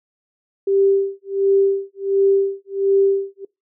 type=tone with tremolo; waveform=sine; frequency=392.8 Hz; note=G4; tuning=4 cents sharp; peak=-11 dBFS; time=0.67-3.45 s; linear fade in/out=5 ms; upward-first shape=sine; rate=1.4 Hz; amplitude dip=100%; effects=noise-tail reverb RT60 0.2 s tail -23 dB re dry